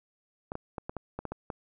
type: clicks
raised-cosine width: 1 ms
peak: -21 dBFS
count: 9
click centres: 0.519 / 0.554 / 0.782 / 0.895 / 0.967 / 1.19 / 1.253 / 1.32 / 1.502 s
effects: none